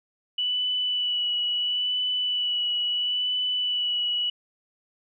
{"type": "tone with vibrato", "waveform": "sine", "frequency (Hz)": 2960, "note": "F#7", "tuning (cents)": 0, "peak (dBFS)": -23, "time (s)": [0.38, 4.3], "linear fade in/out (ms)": 5, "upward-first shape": "sine", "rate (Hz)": 0.74, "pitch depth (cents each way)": 18, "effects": []}